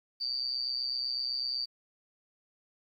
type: tone with amplitude modulation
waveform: sine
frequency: 4621 Hz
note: D8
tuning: 29 cents flat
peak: -27 dBFS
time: 0.2-1.66 s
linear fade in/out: 20 ms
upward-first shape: sine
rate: 128 Hz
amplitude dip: 80%
effects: 11-bit